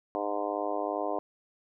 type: harmonic tone with a mistuned harmonic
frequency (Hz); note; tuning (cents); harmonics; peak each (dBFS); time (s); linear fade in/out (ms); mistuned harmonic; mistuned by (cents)
102.6; G#2; -21; 3 / 4 / 5 / 6 / 7 / 8 / 9 / 10; -37 / -37 / -37 / -35 / -35 / -42 / -40 / -40; 0.15-1.19; 0; 10; +16
effects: none

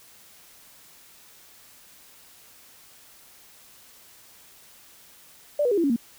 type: tone with pitch steps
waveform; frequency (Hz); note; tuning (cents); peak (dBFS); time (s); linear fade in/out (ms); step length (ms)
sine; 587.3 / 488.2 / 405.8 / 337.3 / 280.4 / 233.1; D5 / B4 / G#4 / E4 / C#4 / A#3; 0 / -20 / -40 / +40 / +20 / 0; -19; 5.59-5.962; 5; 62
effects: white hiss -52 dBFS RMS until 6.18 s

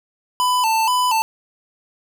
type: tone with vibrato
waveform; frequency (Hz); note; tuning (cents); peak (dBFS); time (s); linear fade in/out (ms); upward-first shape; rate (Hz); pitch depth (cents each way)
square; 942; A#5; +18; -16; 0.4-1.22; 0; square; 2.1; 100
effects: none

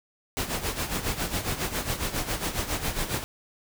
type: noise with tremolo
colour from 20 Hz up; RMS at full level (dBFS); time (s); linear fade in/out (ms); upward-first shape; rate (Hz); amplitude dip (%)
pink; -27; 0.37-3.24; 0; sine; 7.3; 70
effects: none

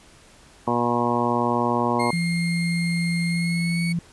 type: harmonic tone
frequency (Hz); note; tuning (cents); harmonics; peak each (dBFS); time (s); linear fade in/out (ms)
120; B2; -49; 1 / 2 / 3 / 4 / 5 / 6 / 7 / 8 / 9; -31 / -25 / -28 / -29 / -30 / -30 / -29 / -26 / -28; 0.67-2.11; 5
type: tone with pitch glide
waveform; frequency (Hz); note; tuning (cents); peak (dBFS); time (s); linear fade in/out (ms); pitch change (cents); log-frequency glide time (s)
35% pulse; 2125 to 2227; C7 to C#7; +26 to +7; -26; 1.99-3.93; 10; +81; 3.28-3.81
type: tone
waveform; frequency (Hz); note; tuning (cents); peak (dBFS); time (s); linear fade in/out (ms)
sine; 170; F3; -46; -21; 2.13-3.99; 2
effects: pink hiss -51 dBFS RMS until 4.12 s + resampled to 24000 Hz

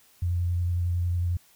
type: tone with vibrato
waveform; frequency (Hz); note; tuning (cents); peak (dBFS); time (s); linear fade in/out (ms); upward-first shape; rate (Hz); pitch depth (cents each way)
sine; 87.6; F2; +6; -23; 0.22-1.37; 5; square; 11; 14
effects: white hiss -59 dBFS RMS until 1.55 s

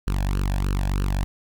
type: tone with flanger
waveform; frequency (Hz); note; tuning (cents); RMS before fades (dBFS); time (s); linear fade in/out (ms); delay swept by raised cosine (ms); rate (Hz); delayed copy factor
sawtooth; 47.85; G1; -41; -23; 0.07-1.24; 0; 0.69 to 1.22; 3.2; +0.9
effects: none

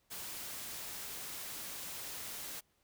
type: noise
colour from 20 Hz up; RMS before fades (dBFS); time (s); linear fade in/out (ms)
white; -44; 0.1-2.61; 20
effects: pink hiss -75 dBFS RMS until 2.83 s

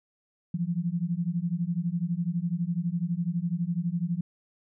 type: beating tone pair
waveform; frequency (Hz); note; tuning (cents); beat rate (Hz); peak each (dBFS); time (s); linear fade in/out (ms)
sine; 166.3 / 178.3; E3 / F3; +16 / +36; 12; -29; 0.54-4.21; 5
effects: none

